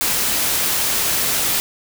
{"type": "noise", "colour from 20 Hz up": "white", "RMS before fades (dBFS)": -19, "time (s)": [0.01, 1.6], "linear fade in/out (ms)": 0, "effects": []}